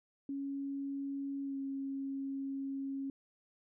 sine tone with pitch glide, 277.2 to 272.8 Hz, C#4 to C#4, 0 to -28 cents, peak -36 dBFS, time 0.29-3.1 s, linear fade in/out 2 ms, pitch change -28 cents, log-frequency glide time 1.43-1.57 s, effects none

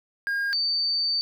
triangle / sine tone pair in turn, 1620 / 4582 Hz, G#6 / D8, -43 / -44 cents, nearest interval octave + tritone, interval 1799 cents, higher second, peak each -22 dBFS, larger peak neither, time 0.27-0.53 / 0.53-1.21 s, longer second, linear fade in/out 0 ms, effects none

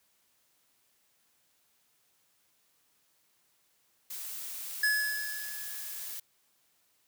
blue noise, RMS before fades -40 dBFS, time 4.1-6.2 s, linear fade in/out 5 ms
square tone with exponential decay, 1700 Hz, G#6, 40 cents sharp, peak -24 dBFS, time 4.83-6.17 s, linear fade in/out 5 ms, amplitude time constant 290 ms
effects white hiss -71 dBFS RMS until 7.07 s + high-pass 60 Hz 12 dB/octave

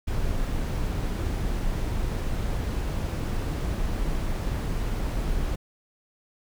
brown noise, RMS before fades -27 dBFS, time 0.07-5.56 s, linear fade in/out 10 ms, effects none

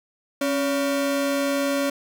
45% pulse ring-modulated tone, 420.9 Hz, G#4, 23 cents sharp, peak -18 dBFS, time 0.41-1.9 s, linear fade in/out 5 ms, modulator 146 Hz, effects none

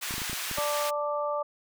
pink high-pass noise, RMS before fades -34 dBFS, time 0.01-0.91 s, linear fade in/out 20 ms, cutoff 1400 Hz, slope 12 dB/octave
clicks, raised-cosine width 3 ms, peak -26 dBFS, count 8, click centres 0.109 / 0.14 / 0.181 / 0.218 / 0.297 / 0.331 / 0.513 / 0.584 s
harmonic tone, 293.7 Hz, D4, in tune, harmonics 2 / 3 / 4, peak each -29 / -35 / -32 dBFS, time 0.57-1.43 s, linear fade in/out 10 ms
effects none

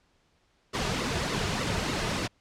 pink noise with flanger, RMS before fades -29 dBFS, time 0.73-2.28 s, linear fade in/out 20 ms, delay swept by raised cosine 1.2 to 3.8 ms, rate 3.4 Hz, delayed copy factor -0.65, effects pink hiss -68 dBFS RMS until 2.4 s + low-pass 6000 Hz 12 dB/octave

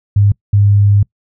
sine tone pair in turn, 101.6 / 101.6 Hz, G#2 / G#2, -38 / -38 cents, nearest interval unison, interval 0 cents, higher neither, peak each -6 dBFS, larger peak neither, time 0.16-0.32 / 0.53-1.03 s, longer second, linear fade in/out 5 ms, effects noise-tail reverb RT60 0.1 s tail -24 dB re dry

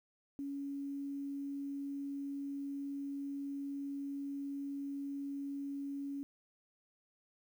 sine tone, 279.7 Hz, C#4, 16 cents sharp, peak -38 dBFS, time 0.39-6.23 s, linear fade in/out 0 ms, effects 11-bit

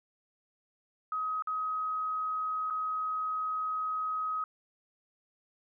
sine tone with dropouts, 1265 Hz, D#6, 28 cents sharp, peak -30 dBFS, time 1.12-4.44 s, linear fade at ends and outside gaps 2 ms, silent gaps 1.423-1.472 / 2.701-2.706 s, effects none

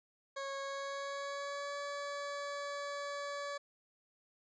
20% pulse tone with pitch glide, 549 to 570.7 Hz, C#5 to D5, -17 to -50 cents, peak -34 dBFS, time 0.36-3.58 s, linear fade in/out 10 ms, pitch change +67 cents, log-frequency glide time 0.59-1.77 s, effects resampled to 16000 Hz

